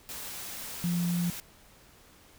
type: tone in noise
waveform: sine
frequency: 174 Hz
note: F3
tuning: 6 cents flat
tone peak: -26 dBFS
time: 0.84-1.3 s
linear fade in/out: 0 ms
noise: white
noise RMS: -40 dBFS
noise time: 0.09-1.4 s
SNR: +11 dB
effects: pink hiss -57 dBFS RMS until 2.38 s